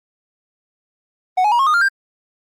triangle tone with pitch steps, 740 / 840.3 / 954.1 / 1083.4 / 1230.2 / 1396.9 / 1586.2 Hz, F#5 / G#5 / A#5 / C#6 / D#6 / F6 / G6, 0 / +20 / +40 / -40 / -20 / 0 / +20 cents, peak -10 dBFS, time 1.37-1.888 s, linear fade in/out 10 ms, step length 74 ms, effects Opus 32 kbps

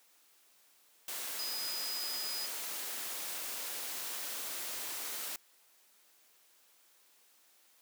sine tone in noise, 4978 Hz, D#8, in tune, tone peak -38 dBFS, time 1.39-2.46 s, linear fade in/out 2 ms, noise white, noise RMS -40 dBFS, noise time 1.08-5.36 s, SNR -1 dB, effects white hiss -66 dBFS RMS until 7.81 s + high-pass 300 Hz 12 dB/octave

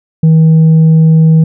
triangle tone with tanh clipping, 160 Hz, D#3, 49 cents sharp, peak -3 dBFS, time 0.23-1.44 s, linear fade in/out 5 ms, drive 7 dB, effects none

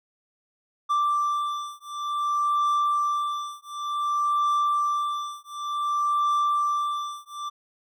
triangle beating tone pair, 1174.7 / 1175.25 Hz, D6 / D6, 0 / +1 cents, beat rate 0.55 Hz, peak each -24 dBFS, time 0.89-7.5 s, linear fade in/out 20 ms, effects none

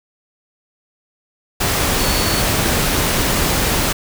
sine tone in noise, 4435 Hz, C#8, in tune, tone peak -25 dBFS, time 1.99-2.42 s, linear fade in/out 10 ms, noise pink, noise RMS -17 dBFS, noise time 1.6-3.93 s, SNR -11 dB, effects none

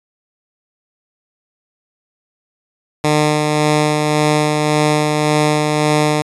10% pulse tone with tremolo, 151 Hz, D3, 48 cents sharp, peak -3 dBFS, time 3.04-6.22 s, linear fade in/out 2 ms, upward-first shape sine, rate 1.8 Hz, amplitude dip 30%, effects resampled to 24000 Hz

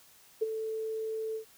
sine tone with ADSR envelope, 441.1 Hz, A4, 4 cents sharp, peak -23 dBFS, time 0.41-1.45 s, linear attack 15 ms, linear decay 23 ms, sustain -9 dB, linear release 98 ms, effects white hiss -59 dBFS RMS until 1.57 s

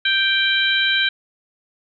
harmonic tone, 784 Hz, G5, in tune, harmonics 2 / 3 / 4 / 5, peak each -19 / -23 / -21 / -22 dBFS, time 0.05-1.09 s, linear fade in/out 5 ms, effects none

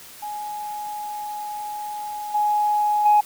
sine tone with level steps, 837 Hz, G#5, 13 cents sharp, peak -28 / -17 / -11 dBFS, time 0.22-3.21 s, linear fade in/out 10 ms, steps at 2.34 / 3.05 s, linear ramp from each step 10 ms, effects tanh soft clip ceiling -8 dBFS + white hiss -43 dBFS RMS until 3.25 s

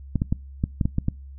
clicks, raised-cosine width 5 ms, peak -9 dBFS, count 8, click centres 0.157 / 0.219 / 0.325 / 0.639 / 0.812 / 0.855 / 0.984 / 1.084 s, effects noise-tail reverb RT60 0.3 s tail -25 dB re dry + added 68 Hz sine -38 dBFS peak until 1.38 s

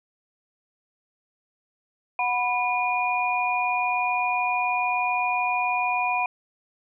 sine tone cluster, 733 / 986 / 2436 Hz, F#5 / B5 / D#7, -16 / -3 / -37 cents, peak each -26 dBFS, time 2.19-6.26 s, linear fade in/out 2 ms, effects none

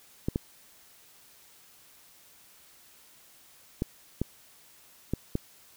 clicks, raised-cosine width 3 ms, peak -14 dBFS, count 6, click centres 0.285 / 0.359 / 3.821 / 4.216 / 5.136 / 5.354 s, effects white hiss -57 dBFS RMS until 5.76 s

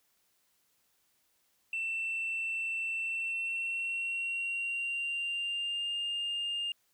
sine tone with pitch glide, 2682 to 2814 Hz, E7 to F7, +29 to +12 cents, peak -30 dBFS, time 1.73-6.72 s, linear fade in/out 2 ms, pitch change +83 cents, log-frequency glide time 2.98-5.93 s, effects tanh soft clip ceiling -29 dBFS + white hiss -73 dBFS RMS until 6.93 s

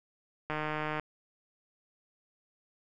click train, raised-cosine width 0.5 ms, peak -19 dBFS, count 77, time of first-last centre 0.5-0.997 s, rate 153 Hz, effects none

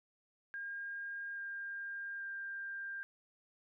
sine tone with pitch steps, 1614 / 1602.9 / 1591.8 Hz, G#6 / G6 / G6, -50 / +38 / +26 cents, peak -40 dBFS, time 0.54-3.03 s, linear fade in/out 0 ms, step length 830 ms, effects none

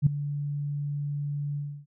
sine tone with ADSR envelope, 144.6 Hz, D3, 27 cents flat, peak -13 dBFS, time 0.02-1.86 s, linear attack 44 ms, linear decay 6 ms, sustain -15 dB, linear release 300 ms, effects none

